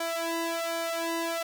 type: tone with flanger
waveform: sawtooth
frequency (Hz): 332.7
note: E4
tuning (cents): +16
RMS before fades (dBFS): -31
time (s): 0-1.43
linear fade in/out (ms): 5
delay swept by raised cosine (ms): 1.3 to 1.96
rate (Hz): 1.3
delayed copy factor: +1
effects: none